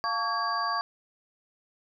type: tone cluster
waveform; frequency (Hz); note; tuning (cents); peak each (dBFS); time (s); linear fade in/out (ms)
sine; 700 / 886 / 1133 / 1636 / 4675; F5 / A5 / C#6 / G#6 / D8; +4 / +12 / +37 / -26 / -9; -35 / -36 / -28 / -35 / -36; 0.04-0.81; 0
effects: none